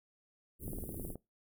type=band-stop noise; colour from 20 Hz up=pink; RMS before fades=-43 dBFS; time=0.59-1.16 s; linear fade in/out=50 ms; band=430 to 9700 Hz; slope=48 dB/octave
type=click train; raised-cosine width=2 ms; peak=-31 dBFS; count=10; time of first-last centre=0.68-1.156 s; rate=18.9 Hz
effects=noise-tail reverb RT60 0.2 s tail -21 dB re dry